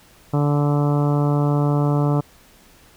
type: harmonic tone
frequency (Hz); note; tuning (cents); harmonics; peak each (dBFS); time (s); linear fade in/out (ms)
145.5; D3; -16; 1 / 2 / 3 / 4 / 5 / 6 / 7 / 8 / 9; -17 / -23 / -27 / -29 / -31 / -33 / -34 / -35 / -36; 0.33-2.21; 10
effects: pink hiss -51 dBFS RMS until 2.96 s